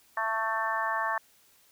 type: harmonic tone with a mistuned harmonic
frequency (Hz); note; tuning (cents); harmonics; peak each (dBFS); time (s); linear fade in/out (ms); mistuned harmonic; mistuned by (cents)
222.5; A3; +20; 3 / 4 / 5 / 6 / 7 / 8; -36 / -33 / -31 / -41 / -37 / -33; 0.17-1.18; 2; 6; -22
effects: white hiss -62 dBFS RMS until 1.71 s